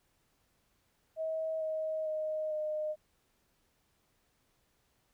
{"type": "tone with pitch steps", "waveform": "sine", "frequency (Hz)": [639, 630.2, 621.5, 613], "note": ["D#5", "D#5", "D#5", "D#5"], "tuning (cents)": [46, 22, -2, -26], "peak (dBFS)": -32, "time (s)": [1.16, 2.96], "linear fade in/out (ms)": 50, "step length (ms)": 450, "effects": ["pink hiss -74 dBFS RMS until 5.13 s"]}